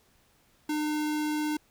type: tone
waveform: square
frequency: 302.6 Hz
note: D#4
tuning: 48 cents flat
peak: -28 dBFS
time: 0.69-1.57 s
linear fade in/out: 5 ms
effects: pink hiss -65 dBFS RMS until 1.7 s